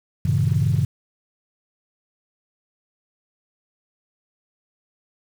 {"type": "chord", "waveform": "sine", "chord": "G diminished seventh", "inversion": "none", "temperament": "equal", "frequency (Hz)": [98, 116.54, 138.59, 164.81], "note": ["G2", "Bb2", "Db3", "Fb3"], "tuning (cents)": [0, 0, 0, 0], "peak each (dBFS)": [-21, -22, -20, -24], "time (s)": [0.25, 0.85], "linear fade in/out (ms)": 5, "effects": ["tanh soft clip ceiling -9 dBFS", "7-bit"]}